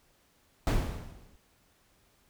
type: noise with exponential decay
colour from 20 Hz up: brown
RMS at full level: -22 dBFS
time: 0.67-1.36 s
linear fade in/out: 1 ms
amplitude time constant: 150 ms
effects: pink hiss -67 dBFS RMS until 2.29 s